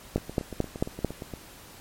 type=two click trains; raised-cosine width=2 ms; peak=-10 / -22 dBFS; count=5 / 11; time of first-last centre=0.16-1.047 / 0.18-1.337 s; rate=4.51 / 8.64 Hz; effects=pink hiss -48 dBFS RMS until 1.8 s + MP3 64 kbps